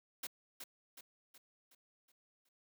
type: noise with echo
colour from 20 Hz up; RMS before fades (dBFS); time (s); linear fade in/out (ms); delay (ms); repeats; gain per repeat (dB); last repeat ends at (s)
white; -42; 0.23-0.27; 5; 370; 6; -6; 2.49
effects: high-pass 200 Hz 12 dB/octave